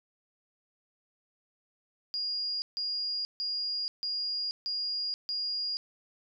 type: tone bursts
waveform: sine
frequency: 4847 Hz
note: D#8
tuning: 46 cents flat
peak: -30 dBFS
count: 6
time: 2.14-5.77 s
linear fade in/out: 0 ms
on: 480 ms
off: 150 ms
effects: none